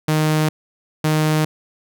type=tone pair in turn; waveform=sawtooth; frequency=154.8 / 154.8 Hz; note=D#3 / D#3; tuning=-9 / -9 cents; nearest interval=unison; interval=0 cents; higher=neither; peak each=-11 dBFS; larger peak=neither; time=0.08-0.49 / 1.04-1.45 s; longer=neither; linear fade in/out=5 ms; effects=none